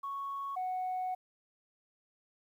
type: tone pair in turn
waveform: sine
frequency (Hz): 1108 / 739.5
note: C#6 / F#5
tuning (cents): -1 / -1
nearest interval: perfect fifth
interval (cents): 700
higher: first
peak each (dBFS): -35 / -31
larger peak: second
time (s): 0.03-0.56 / 0.56-1.15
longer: second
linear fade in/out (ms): 10
effects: tanh soft clip ceiling -30 dBFS + 11-bit